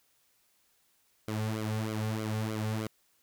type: tone with flanger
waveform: sawtooth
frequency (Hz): 108.8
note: A2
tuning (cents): -19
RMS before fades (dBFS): -33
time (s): 1.28-2.87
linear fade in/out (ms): 0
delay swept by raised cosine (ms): 1.1 to 3.2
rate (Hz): 3.2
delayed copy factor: -0.8
effects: white hiss -70 dBFS RMS until 3.22 s